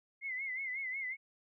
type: tone with vibrato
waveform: sine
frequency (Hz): 2093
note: C7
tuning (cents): 0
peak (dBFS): -36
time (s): 0.21-1.17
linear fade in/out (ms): 50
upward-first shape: sine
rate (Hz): 5.5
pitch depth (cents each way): 87
effects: none